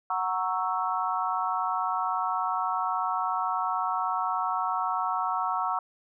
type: chord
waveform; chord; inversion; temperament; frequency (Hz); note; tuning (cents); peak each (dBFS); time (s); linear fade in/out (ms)
sine; F# dominant seventh; none; equal; 740 / 932.3 / 1108.7 / 1318.5; F#5 / A#5 / C#6 / E6; 0 / 0 / 0 / 0; -31; 0.1-5.79; 2
effects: none